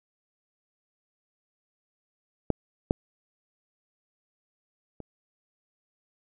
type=clicks; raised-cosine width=2 ms; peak=-9 / -8 / -26 dBFS; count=3; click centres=2.503 / 2.909 / 5.003 s; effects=none